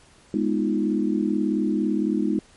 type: chord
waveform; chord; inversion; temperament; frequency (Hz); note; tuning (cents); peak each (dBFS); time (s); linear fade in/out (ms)
sine; F half-diminished seventh; first; equal; 207.7 / 246.9 / 311.1 / 349.2; Ab3 / Cb4 / Eb4 / F4; 0 / 0 / 0 / 0; -24 / -27 / -24 / -29; 0.34-2.39; 2
effects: pink hiss -54 dBFS RMS until 2.56 s + MP3 48 kbps